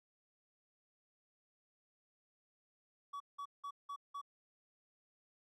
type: tone bursts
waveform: triangle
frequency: 1134 Hz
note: C#6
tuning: 39 cents sharp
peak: -40 dBFS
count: 5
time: 3.13-4.215 s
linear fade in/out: 10 ms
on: 73 ms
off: 180 ms
effects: none